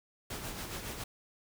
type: noise with tremolo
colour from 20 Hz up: pink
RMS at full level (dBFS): -39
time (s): 0.3-1.04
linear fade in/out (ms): 5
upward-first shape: sine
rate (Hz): 7.2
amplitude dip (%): 45
effects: none